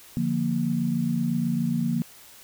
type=chord; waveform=sine; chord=Bb major; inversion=first; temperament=equal; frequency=146.83 / 174.61 / 233.1 Hz; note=D3 / F3 / Bb3; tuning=0 / 0 / 0 cents; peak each=-29 / -27 / -25 dBFS; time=0.17-2.02 s; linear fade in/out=0 ms; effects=white hiss -49 dBFS RMS until 2.43 s